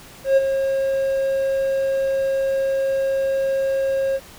triangle tone with ADSR envelope, 540 Hz, C#5, 45 cents flat, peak -8 dBFS, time 0.24-4.2 s, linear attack 130 ms, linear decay 23 ms, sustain -8 dB, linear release 47 ms, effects pink hiss -43 dBFS RMS until 4.38 s

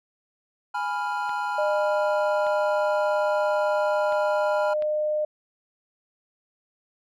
triangle chord, F diminished, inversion first, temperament equal, 830.6 / 987.8 / 1396.9 Hz, Ab5 / Cb6 / F6, 0 / 0 / 0 cents, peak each -27 / -28 / -29 dBFS, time 0.74-4.74 s, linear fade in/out 10 ms
clicks, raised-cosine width 0.3 ms, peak -25 dBFS, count 4, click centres 1.294 / 2.467 / 4.124 / 4.823 s
sine tone, 607 Hz, D#5, 43 cents flat, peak -22 dBFS, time 1.58-5.25 s, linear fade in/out 5 ms
effects none

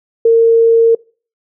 sine tone, 457.8 Hz, A#4, 31 cents flat, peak -5 dBFS, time 0.25-0.95 s, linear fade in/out 5 ms, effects noise-tail reverb RT60 0.4 s tail -25 dB re dry

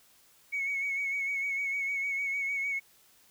sine tone with vibrato, 2220 Hz, C#7, 2 cents sharp, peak -28 dBFS, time 0.52-2.8 s, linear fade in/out 20 ms, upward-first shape sine, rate 6.6 Hz, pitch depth 36 cents each way, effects tanh soft clip ceiling -25 dBFS + white hiss -62 dBFS RMS until 3.3 s

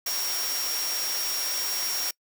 sine tone in noise, 5588 Hz, F8, in tune, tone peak -29 dBFS, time 0.06-2.11 s, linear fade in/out 5 ms, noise white, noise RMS -31 dBFS, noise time 0.06-2.11 s, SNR -1 dB, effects noise-tail reverb RT60 0.1 s tail -26 dB re dry + high-pass 400 Hz 12 dB/octave

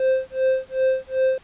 triangle tone with tremolo, 523.3 Hz, C5, in tune, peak -13 dBFS, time 0-1.38 s, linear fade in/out 2 ms, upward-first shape sine, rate 2.6 Hz, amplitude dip 100%, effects pink hiss -51 dBFS RMS until 1.43 s + resampled to 8000 Hz

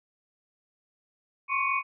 sine tone cluster, 1066 / 1112 / 2241 / 2478 Hz, C6 / C#6 / C#7 / D#7, +32 / +5 / +18 / -8 cents, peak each -30 dBFS, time 1.48-1.83 s, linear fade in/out 50 ms, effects none

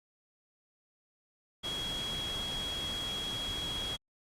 sine tone in noise, 3310 Hz, G#7, 6 cents flat, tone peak -35 dBFS, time 1.63-3.97 s, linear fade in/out 20 ms, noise pink, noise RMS -41 dBFS, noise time 1.63-3.97 s, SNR +3 dB, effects low-pass 10000 Hz 12 dB/octave + Opus 48 kbps

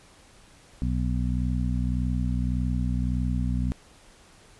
harmonic tone, 61.74 Hz, B1, in tune, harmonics 1 / 2 / 3 / 4, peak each -26 / -29 / -31 / -32 dBFS, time 0.82-3.72 s, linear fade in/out 0 ms, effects pink hiss -54 dBFS RMS until 4.59 s + resampled to 24000 Hz

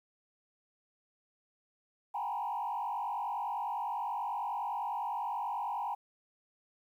sine tone with frequency modulation, 880 Hz, A5, in tune, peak -32 dBFS, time 2.14-5.95 s, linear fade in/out 10 ms, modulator 49.6 Hz, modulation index 2.2, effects tanh soft clip ceiling -28 dBFS + 11-bit

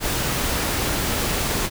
pink noise, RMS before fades -23 dBFS, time 0-1.7 s, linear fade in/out 50 ms, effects none

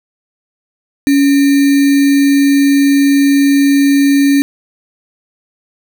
sine tone with sample-and-hold, 279.8 Hz, C#4, 16 cents sharp, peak -6 dBFS, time 1.07-4.42 s, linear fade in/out 0 ms, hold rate 2100 Hz, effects none

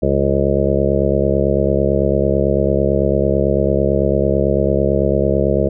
harmonic tone, 69 Hz, C#2, 7 cents flat, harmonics 1 / 2 / 3 / 5 / 6 / 7 / 8 / 9, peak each -21 / -21 / -21 / -21 / -21 / -21 / -21 / -21 dBFS, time 0.02-5.69 s, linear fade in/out 10 ms, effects none

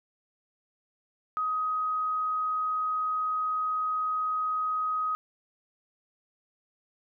sine tone, 1258 Hz, D#6, 19 cents sharp, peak -26 dBFS, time 1.37-5.15 s, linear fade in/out 0 ms, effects none

